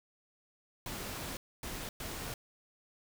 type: noise bursts at uneven times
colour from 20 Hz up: pink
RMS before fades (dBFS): -41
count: 3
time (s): 0.86-1.37 / 1.63-1.89 / 2-2.34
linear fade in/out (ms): 2
effects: none